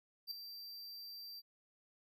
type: tone with ADSR envelope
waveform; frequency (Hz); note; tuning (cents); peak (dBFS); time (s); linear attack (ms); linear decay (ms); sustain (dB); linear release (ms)
square; 4696; D8; -1; -38; 0.27-1.42; 42; 3; -10; 35
effects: none